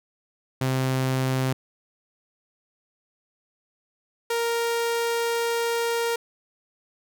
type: tone pair in turn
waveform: sawtooth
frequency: 130.81 / 466.2 Hz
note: C3 / A#4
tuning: 0 / 0 cents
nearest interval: octave + minor seventh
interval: 2200 cents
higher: second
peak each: -18 / -19 dBFS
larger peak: first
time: 0.61-1.53 / 4.3-6.16 s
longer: second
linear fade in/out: 5 ms
effects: none